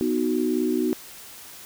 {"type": "chord", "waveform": "sine", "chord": "B major", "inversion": "none", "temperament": "equal", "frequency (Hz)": [246.9, 311.1, 370], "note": ["B3", "D#4", "F#4"], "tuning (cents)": [0, 0, 0], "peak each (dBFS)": -25, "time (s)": [0.01, 0.93], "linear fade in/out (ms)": 0, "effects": ["white hiss -43 dBFS RMS until 1.65 s"]}